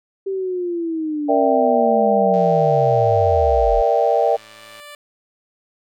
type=linear sweep; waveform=sine; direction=down; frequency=392 to 37.42 Hz; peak=-20 dBFS; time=0.26-3.82 s; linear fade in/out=10 ms
type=chord; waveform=sine; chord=E half-diminished seventh; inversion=second; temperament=equal with one note detuned; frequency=466.2 / 587.3 / 662.7 / 784 Hz; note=Bb4 / D5 / E5 / G5; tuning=0 / 0 / +9 / 0 cents; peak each=-19 dBFS; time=1.28-4.37 s; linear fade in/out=20 ms
type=click train; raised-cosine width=0.2 ms; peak=-26 dBFS; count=269; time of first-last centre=2.34-4.799 s; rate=109 Hz
type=tone with exponential growth; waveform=10% pulse; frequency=587 Hz; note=D5; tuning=1 cent flat; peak=-27 dBFS; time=3.01-4.95 s; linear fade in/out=2 ms; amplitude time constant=420 ms
effects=none